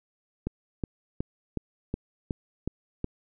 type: click train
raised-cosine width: 3 ms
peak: -16 dBFS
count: 8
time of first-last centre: 0.47-3.044 s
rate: 2.72 Hz
effects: none